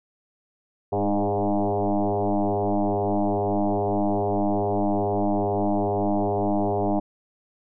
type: tone with frequency modulation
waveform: sine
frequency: 202.8 Hz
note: G#3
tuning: 41 cents flat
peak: -20 dBFS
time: 0.92-7 s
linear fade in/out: 10 ms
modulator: 102 Hz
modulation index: 6.1
effects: none